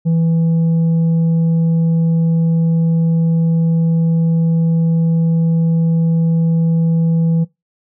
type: tone with tanh clipping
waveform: sine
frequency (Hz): 164.81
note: E3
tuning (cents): 0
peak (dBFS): -12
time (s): 0.05-7.45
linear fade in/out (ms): 20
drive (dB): 4
effects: noise-tail reverb RT60 0.2 s tail -22 dB re dry